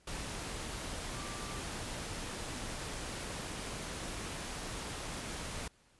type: tone in noise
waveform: sine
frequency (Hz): 1174.7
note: D6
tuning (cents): 0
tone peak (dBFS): -49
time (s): 1.14-1.6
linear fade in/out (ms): 5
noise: pink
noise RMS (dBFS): -41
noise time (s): 0.07-5.68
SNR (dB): -11
effects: pink hiss -67 dBFS RMS until 5.99 s + resampled to 24000 Hz